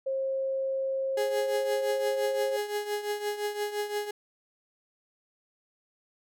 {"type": "tone", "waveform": "sine", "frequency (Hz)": 535, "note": "C5", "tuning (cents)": 38, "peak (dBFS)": -27, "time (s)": [0.06, 2.57], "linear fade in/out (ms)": 10}
{"type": "tone with tremolo", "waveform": "35% pulse", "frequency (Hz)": 415.3, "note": "G#4", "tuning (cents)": 0, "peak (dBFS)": -25, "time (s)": [1.17, 4.11], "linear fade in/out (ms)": 5, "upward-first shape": "triangle", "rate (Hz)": 5.8, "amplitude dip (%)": 75}
{"effects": []}